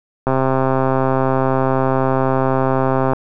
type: click train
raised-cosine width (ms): 1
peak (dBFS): -3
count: 379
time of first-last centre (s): 0.27-3.134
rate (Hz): 132
effects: none